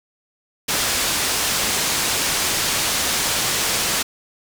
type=low-pass noise; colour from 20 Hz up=white; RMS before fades=-21 dBFS; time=0.68-4.03 s; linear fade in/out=10 ms; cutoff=8400 Hz; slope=12 dB/octave; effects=none